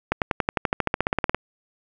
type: accelerating click train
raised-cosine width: 0.5 ms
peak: -5 dBFS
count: 18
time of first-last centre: 0.12-1.346 s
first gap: 98 ms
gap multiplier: 0.96
effects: none